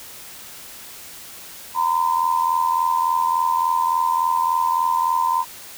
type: tone pair together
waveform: sine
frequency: 932.3 / 1015.8 Hz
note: A#5 / B5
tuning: 0 / +48 cents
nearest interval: minor second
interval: 148 cents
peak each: -20 / -19 dBFS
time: 1.74-5.45 s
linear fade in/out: 50 ms
effects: white hiss -39 dBFS RMS until 5.77 s